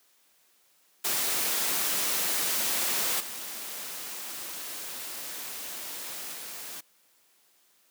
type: noise with level steps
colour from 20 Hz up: white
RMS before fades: -28 / -38 / -40 dBFS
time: 1.04-6.81 s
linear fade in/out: 10 ms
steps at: 3.2 / 6.33 s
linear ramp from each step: 5 ms
effects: white hiss -65 dBFS RMS until 7.9 s + high-pass 200 Hz 12 dB/octave